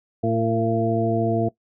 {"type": "harmonic tone with a mistuned harmonic", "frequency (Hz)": 113.2, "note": "A2", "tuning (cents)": 50, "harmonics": [1, 2, 3, 4, 6], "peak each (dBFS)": [-25, -25, -25, -25, -25], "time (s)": [0.23, 1.49], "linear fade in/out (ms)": 10, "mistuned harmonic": 4, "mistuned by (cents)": 16, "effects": ["noise-tail reverb RT60 0.1 s tail -19 dB re dry"]}